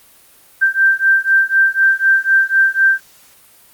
sine beating tone pair, 1568 / 1572 Hz, G6 / G6, 0 / +4 cents, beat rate 4 Hz, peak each -13 dBFS, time 0.61-3 s, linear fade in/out 20 ms, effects white hiss -47 dBFS RMS until 3.73 s + Opus 32 kbps

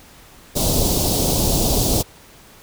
pink band-stop noise, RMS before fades -18 dBFS, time 0.55-2.03 s, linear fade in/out 20 ms, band 780 to 3800 Hz, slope 24 dB/octave, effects pink hiss -46 dBFS RMS until 2.62 s

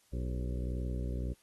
harmonic tone with a mistuned harmonic, 61.74 Hz, B1, in tune, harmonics 1 / 2 / 3 / 4 / 5 / 6 / 7 / 8 / 9, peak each -34 / -40 / -44 / -46 / -48 / -50 / -51 / -52 / -53 dBFS, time 0.12-1.34 s, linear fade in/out 20 ms, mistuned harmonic 7, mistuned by -83 cents, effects white hiss -68 dBFS RMS until 1.42 s + AAC 32 kbps

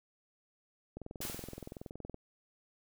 click train, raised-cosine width 2 ms, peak -30 dBFS, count 26, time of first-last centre 0.97-2.144 s, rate 21.3 Hz
white noise with exponential decay, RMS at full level -38 dBFS, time 1.21-1.9 s, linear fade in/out 5 ms, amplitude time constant 150 ms
effects none

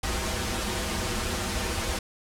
pink noise with comb filter, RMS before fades -29 dBFS, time 0.03-1.99 s, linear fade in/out 5 ms, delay 7 ms, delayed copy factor -0.95, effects low-pass 10000 Hz 12 dB/octave

